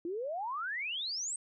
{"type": "exponential sweep", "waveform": "sine", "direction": "up", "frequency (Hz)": [325.7, 8500], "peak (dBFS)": -34, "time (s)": [0.05, 1.36], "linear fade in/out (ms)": 2, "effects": []}